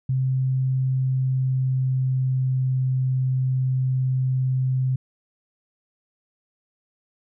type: tone with pitch glide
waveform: sine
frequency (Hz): 130.81 to 129.83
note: C3 to C3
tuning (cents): 0 to -13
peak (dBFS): -19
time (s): 0.09-4.96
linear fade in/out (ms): 5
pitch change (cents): -13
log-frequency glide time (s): 0.89-2.81
effects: none